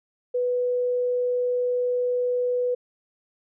sine tone, 493.9 Hz, B4, in tune, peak -21 dBFS, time 0.34-2.75 s, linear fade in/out 10 ms, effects none

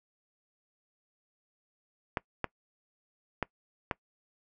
clicks, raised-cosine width 0.5 ms, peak -14 dBFS, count 4, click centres 2.172 / 2.443 / 3.427 / 3.912 s, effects noise-tail reverb RT60 0.1 s tail -23 dB re dry

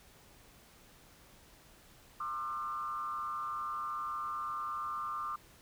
sine tone with frequency modulation, 1200 Hz, D6, 37 cents sharp, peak -35 dBFS, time 2.2-5.36 s, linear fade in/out 5 ms, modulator 131 Hz, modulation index 0.89, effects pink hiss -60 dBFS RMS until 5.61 s

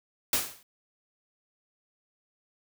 white noise with exponential decay, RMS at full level -22 dBFS, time 0.33-0.63 s, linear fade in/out 2 ms, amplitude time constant 65 ms, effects none

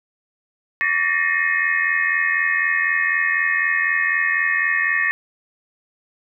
sine tone cluster, 1140 / 1789 / 1873 / 2143 / 2527 Hz, C#6 / A6 / A#6 / C7 / D#7, +48 / +28 / +8 / +41 / +26 cents, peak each -29 / -21 / -20 / -25 / -29 dBFS, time 0.81-5.11 s, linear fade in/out 0 ms, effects none

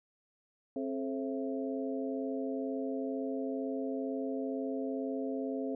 harmonic tone with a mistuned harmonic, 133.3 Hz, C3, 33 cents sharp, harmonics 2 / 3 / 4 / 5, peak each -35 / -39 / -41 / -43 dBFS, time 0.76-5.75 s, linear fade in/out 2 ms, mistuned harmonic 3, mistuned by +130 cents, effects none

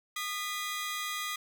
sawtooth tone cluster, 1226 / 1991 / 3288 Hz, D#6 / B6 / G#7, -26 / +14 / -18 cents, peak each -33 / -34 / -38 dBFS, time 0.16-1.36 s, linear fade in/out 5 ms, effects none

